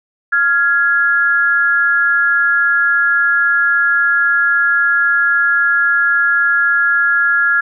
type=tone pair together; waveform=sine; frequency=1396.9 / 1673.2 Hz; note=F6 / G#6; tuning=0 / +12 cents; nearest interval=minor third; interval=312 cents; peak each=-13 dBFS; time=0.32-7.61 s; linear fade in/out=10 ms; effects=none